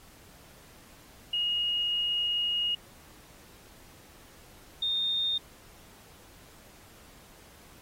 sine tone pair in turn, 2872 / 3657 Hz, F7 / A#7, +48 / -34 cents, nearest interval major third, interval 418 cents, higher second, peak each -26 dBFS, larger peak neither, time 1.33-2.75 / 4.82-5.38 s, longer first, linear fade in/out 5 ms, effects pink hiss -55 dBFS RMS until 7.81 s + AAC 48 kbps

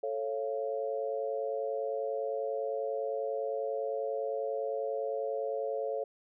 sine chord, A augmented, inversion none, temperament just, 440 / 550 / 687.5 Hz, A4 / C#5 / E#5, 0 / -14 / -27 cents, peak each -35 / -34 / -39 dBFS, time 0.03-6.04 s, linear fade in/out 5 ms, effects none

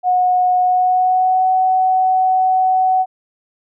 sine tone with pitch glide, 729 to 748.6 Hz, F#5 to F#5, -26 to +20 cents, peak -11 dBFS, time 0.03-3.06 s, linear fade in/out 50 ms, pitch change +46 cents, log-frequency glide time 0.61-1.48 s, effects none

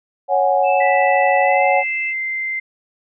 sine chord, C# suspended fourth, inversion none, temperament just, 554.4 / 739.2 / 831.5 Hz, C#5 / F#5 / G#5, 0 / -2 / +2 cents, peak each -17 / -16 / -19 dBFS, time 0.28-1.84 s, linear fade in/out 50 ms
sine tone, 2636 Hz, E7, 1 cent flat, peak -24 dBFS, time 0.63-2.14 s, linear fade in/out 50 ms
sine tone with pitch glide, 1975.5 to 2083 Hz, B6 to C7, 0 to -8 cents, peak -20 dBFS, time 0.8-2.6 s, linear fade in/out 10 ms, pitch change +92 cents, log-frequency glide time 1.41-1.63 s
effects none

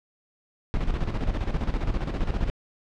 brown noise with tremolo, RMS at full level -24 dBFS, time 0.74-2.5 s, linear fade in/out 0 ms, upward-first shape square, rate 15 Hz, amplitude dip 60%, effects low-pass 4000 Hz 12 dB/octave

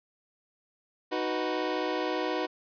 25% pulse chord, B major, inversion first, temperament equal, 311.1 / 370 / 493.9 Hz, D#4 / F#4 / B4, 0 / 0 / 0 cents, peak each -29 dBFS, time 1.11-2.47 s, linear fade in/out 20 ms, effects resampled to 11025 Hz

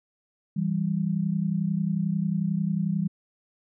sine tone pair together, 164.81 / 195.99 Hz, E3 / G3, 0 / 0 cents, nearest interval minor third, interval 300 cents, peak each -26 dBFS, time 0.56-3.08 s, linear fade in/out 10 ms, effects none

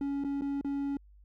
triangle tone with dropouts, 280.2 Hz, C#4, 19 cents sharp, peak -28 dBFS, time 0.01-0.97 s, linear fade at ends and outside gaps 2 ms, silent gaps 0.239-0.246 / 0.411-0.419 / 0.612-0.646 s, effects added 50 Hz sine -54 dBFS peak until 1.24 s

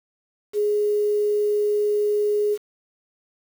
sine tone with quantisation, 416.7 Hz, G#4, 6 cents sharp, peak -18 dBFS, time 0.53-2.58 s, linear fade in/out 50 ms, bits 7, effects none

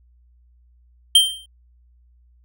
square tone with exponential decay, 3147 Hz, G7, 6 cents sharp, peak -7 dBFS, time 1.15-1.46 s, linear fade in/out 5 ms, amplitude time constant 66 ms, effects added 60 Hz sine -52 dBFS peak until 2.44 s

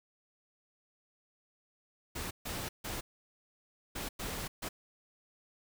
pink noise bursts at uneven times, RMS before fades -39 dBFS, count 6, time 2.15-2.31 / 2.45-2.69 / 2.84-3.01 / 3.95-4.09 / 4.19-4.48 / 4.62-4.69 s, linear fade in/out 10 ms, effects none

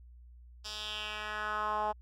10% pulse tone with band-pass filter sweep, 212.2 Hz, G#3, 38 cents sharp, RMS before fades -36 dBFS, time 0.64-1.93 s, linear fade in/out 20 ms, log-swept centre 4800 to 790 Hz, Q 2.9, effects added 60 Hz sine -51 dBFS peak until 2.01 s

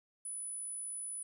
sine tone, 9956 Hz, D#9, in tune, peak -39 dBFS, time 0.25-1.23 s, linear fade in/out 5 ms, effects 12-bit

